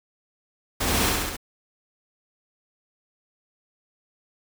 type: noise with echo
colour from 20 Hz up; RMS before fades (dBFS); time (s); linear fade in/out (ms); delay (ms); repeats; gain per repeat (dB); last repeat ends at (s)
pink; -25; 0.8-1.1; 10; 67; 4; -2; 1.368
effects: none